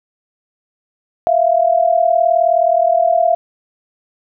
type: tone pair together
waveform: sine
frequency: 659.3 / 698.5 Hz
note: E5 / F5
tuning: 0 / 0 cents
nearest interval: minor second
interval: 100 cents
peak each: -13 dBFS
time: 1.27-3.35 s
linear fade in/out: 0 ms
effects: none